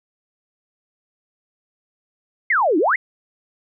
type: exponential two-way sweep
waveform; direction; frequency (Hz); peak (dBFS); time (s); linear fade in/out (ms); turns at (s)
sine; down then up; 2217 to 288.8 to 2217; -14; 2.5-2.96; 5; 2.78
effects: none